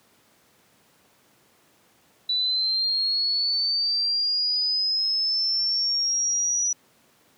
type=linear sweep; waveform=sine; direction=up; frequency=3951 to 5880 Hz; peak=-21 dBFS; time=2.29-6.73 s; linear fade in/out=5 ms; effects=pink hiss -60 dBFS RMS until 7.37 s + high-pass 150 Hz 12 dB/octave